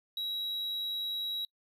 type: tone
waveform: triangle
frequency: 3870 Hz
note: B7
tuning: 36 cents flat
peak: -31 dBFS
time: 0.17-1.45 s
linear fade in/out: 2 ms
effects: noise-tail reverb RT60 0.1 s tail -24 dB re dry